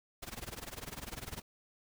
pink noise with tremolo, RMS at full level -41 dBFS, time 0.22-1.42 s, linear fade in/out 10 ms, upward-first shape sine, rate 20 Hz, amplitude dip 90%, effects none

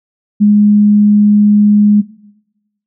sine tone, 207.7 Hz, G#3, in tune, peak -4 dBFS, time 0.4-2.02 s, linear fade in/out 20 ms, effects noise-tail reverb RT60 1.0 s tail -20 dB re dry

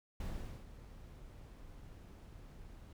brown noise with ADSR envelope, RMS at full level -40 dBFS, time 0.2-2.93 s, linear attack 4 ms, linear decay 440 ms, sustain -13 dB, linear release 4 ms, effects none

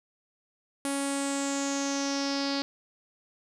sawtooth tone with low-pass filter sweep, 278.1 Hz, C#4, 6 cents sharp, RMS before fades -30 dBFS, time 0.85-2.62 s, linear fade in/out 0 ms, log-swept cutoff 9800 to 4600 Hz, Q 6, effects none

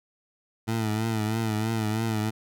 20% pulse tone with vibrato, 110.2 Hz, A2, 3 cents sharp, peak -20 dBFS, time 0.67-2.31 s, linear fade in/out 20 ms, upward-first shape triangle, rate 3.1 Hz, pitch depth 71 cents each way, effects none

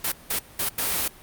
white noise bursts at uneven times, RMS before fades -25 dBFS, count 4, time 0.04-0.12 / 0.3-0.39 / 0.59-0.69 / 0.78-1.08 s, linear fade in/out 5 ms, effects pink hiss -48 dBFS RMS until 1.22 s + Opus 48 kbps

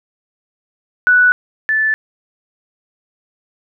sine tone pair in turn, 1480 / 1750.4 Hz, F#6 / A6, 0 / -9 cents, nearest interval minor third, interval 291 cents, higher second, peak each -7 / -12 dBFS, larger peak first, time 1.07-1.32 / 1.69-1.94 s, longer neither, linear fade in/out 0 ms, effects none

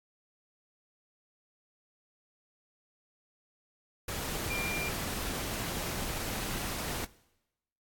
sine tone in noise, 2383 Hz, D7, 25 cents sharp, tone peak -33 dBFS, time 4.5-4.89 s, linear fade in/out 5 ms, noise pink, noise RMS -36 dBFS, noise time 4.08-7.05 s, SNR 0 dB, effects noise-tail reverb RT60 0.9 s tail -20 dB re dry + AAC 64 kbps

